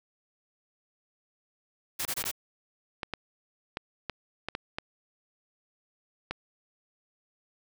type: noise bursts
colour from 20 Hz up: white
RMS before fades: -32 dBFS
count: 4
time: 1.99-2.315 s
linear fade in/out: 10 ms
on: 64 ms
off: 23 ms
type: clicks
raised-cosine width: 0.3 ms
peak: -16 dBFS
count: 10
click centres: 2.049 / 2.24 / 3.032 / 3.137 / 3.771 / 4.097 / 4.486 / 4.551 / 4.785 / 6.31 s
effects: none